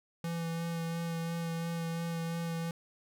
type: tone with vibrato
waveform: square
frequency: 166.9 Hz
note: E3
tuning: 22 cents sharp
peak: -34 dBFS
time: 0.24-2.71 s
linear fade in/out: 2 ms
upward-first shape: sine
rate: 2.9 Hz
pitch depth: 15 cents each way
effects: none